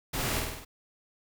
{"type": "noise with echo", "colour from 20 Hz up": "pink", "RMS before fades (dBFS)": -32, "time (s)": [0.13, 0.4], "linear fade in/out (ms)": 10, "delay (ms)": 50, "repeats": 5, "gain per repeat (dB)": -3, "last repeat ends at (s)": 0.65, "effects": []}